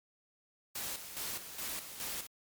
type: noise with tremolo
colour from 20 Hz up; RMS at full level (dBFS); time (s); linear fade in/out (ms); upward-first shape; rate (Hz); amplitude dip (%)
white; -39; 0.75-2.27; 5; square; 2.4; 60
effects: MP3 96 kbps